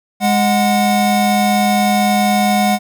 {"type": "tone pair together", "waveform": "square", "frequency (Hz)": [206.3, 735], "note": ["G#3", "F#5"], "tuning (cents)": [-11, -12], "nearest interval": "octave + minor seventh", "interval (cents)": 2199, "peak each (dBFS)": -15, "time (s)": [0.2, 2.79], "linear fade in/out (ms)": 50, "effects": []}